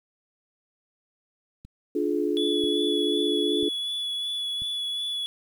click train, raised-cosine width 5 ms, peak -31 dBFS, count 4, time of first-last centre 1.65-4.62 s, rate 1.01 Hz
sine chord, D diminished, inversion none, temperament equal with one note detuned, 293.7 / 349.2 / 425 Hz, D4 / F4 / Ab4, 0 / 0 / +40 cents, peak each -27 dBFS, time 1.95-3.69 s, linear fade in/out 5 ms
triangle tone with vibrato, 3412 Hz, G#7, 46 cents sharp, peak -26 dBFS, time 2.37-5.26 s, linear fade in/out 0 ms, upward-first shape sine, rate 2.7 Hz, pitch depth 14 cents each way
effects 9-bit

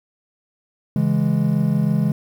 triangle chord, C# minor, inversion none, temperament equal, 138.59 / 164.81 / 207.7 Hz, C#3 / E3 / G#3, 0 / 0 / 0 cents, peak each -19 / -18 / -18 dBFS, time 0.96-2.12 s, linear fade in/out 2 ms, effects 8-bit

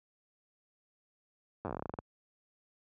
slowing click train, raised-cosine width 1 ms, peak -23 dBFS, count 15, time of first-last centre 1.65-1.988 s, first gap 9 ms, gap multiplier 1.14, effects high-pass 60 Hz 12 dB/octave

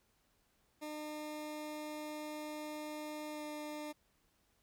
20% pulse tone with pitch glide, 303 to 300.6 Hz, D#4 to D4, -46 to +40 cents, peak -37 dBFS, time 0.81-3.93 s, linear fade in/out 20 ms, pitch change -14 cents, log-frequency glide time 3.3-3.43 s, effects pink hiss -75 dBFS RMS until 4.62 s

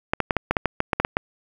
clicks, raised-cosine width 0.5 ms, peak -4 dBFS, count 12, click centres 0.135 / 0.203 / 0.308 / 0.367 / 0.51 / 0.568 / 0.657 / 0.804 / 0.932 / 1 / 1.049 / 1.169 s, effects 7-bit

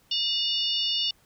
harmonic tone with a mistuned harmonic, 896 Hz, A5, 31 cents sharp, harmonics 3 / 4 / 5 / 6, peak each -27 / -29 / -31 / -33 dBFS, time 0.11-1.11 s, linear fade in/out 5 ms, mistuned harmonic 3, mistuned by +120 cents, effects pink hiss -62 dBFS RMS until 1.25 s

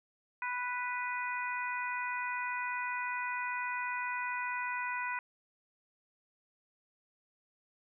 harmonic tone, 493.9 Hz, B4, in tune, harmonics 2 / 3 / 4 / 5, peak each -37 / -39 / -40 / -41 dBFS, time 0.42-5.19 s, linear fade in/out 2 ms, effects none

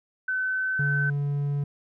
sine tone with pitch glide, 1518 to 1527.7 Hz, F#6 to G6, +44 to -45 cents, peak -24 dBFS, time 0.28-1.1 s, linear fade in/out 5 ms, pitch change +11 cents, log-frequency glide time 0.39-0.83 s
triangle tone, 143.1 Hz, D3, 45 cents flat, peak -22 dBFS, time 0.79-1.64 s, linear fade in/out 5 ms
effects none

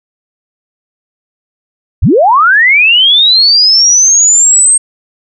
sine linear sweep, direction up, 39.28 to 8450 Hz, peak -3 dBFS, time 2.02-4.78 s, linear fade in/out 10 ms, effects none

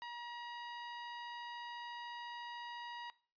sawtooth tone, 954 Hz, A#5, 40 cents sharp, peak -40 dBFS, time 0.02-3.1 s, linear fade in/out 0 ms, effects noise-tail reverb RT60 0.4 s tail -19 dB re dry + resampled to 11025 Hz

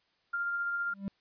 sine tone with tremolo, 1396.9 Hz, F6, in tune, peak -29 dBFS, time 0.33-0.94 s, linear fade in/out 10 ms, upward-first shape sine, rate 15 Hz, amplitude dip 25%
triangle tone with exponential growth, 197.3 Hz, G3, 11 cents sharp, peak -27 dBFS, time 0.87-1.08 s, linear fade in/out 0 ms, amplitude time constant 44 ms
effects white hiss -72 dBFS RMS until 1.2 s + resampled to 11025 Hz

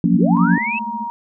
sine chord, Gb major seventh, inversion third, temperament equal with one note detuned, 174.61 / 185 / 233.1 / 281.5 Hz, F3 / Gb3 / Bb3 / Db4, 0 / 0 / 0 / +27 cents, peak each -16 / -18 / -17 / -19 dBFS, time 0.04-0.58 s, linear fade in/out 2 ms
sine linear sweep, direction up, 120 to 2700 Hz, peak -20 dBFS, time 0.14-0.79 s, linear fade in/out 5 ms
sine tone, 943 Hz, A#5, 20 cents sharp, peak -23 dBFS, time 0.37-1.1 s, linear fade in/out 0 ms
sine tone with tremolo, 219.2 Hz, A3, 6 cents flat, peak -24 dBFS, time 0.47-1.08 s, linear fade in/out 20 ms, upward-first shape sine, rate 15 Hz, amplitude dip 100%
effects none

